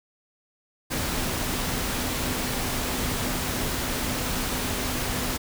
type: tone in noise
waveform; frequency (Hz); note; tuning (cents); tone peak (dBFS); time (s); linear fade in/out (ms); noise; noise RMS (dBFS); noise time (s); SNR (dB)
sine; 251.2; B3; +30; -36; 0.9-5.38; 20; pink; -28; 0.9-5.38; -11
effects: none